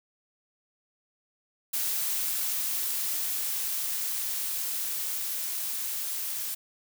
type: noise with level ramp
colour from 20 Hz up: blue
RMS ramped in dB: -29 to -33 dBFS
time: 1.73-6.55 s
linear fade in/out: 10 ms
effects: none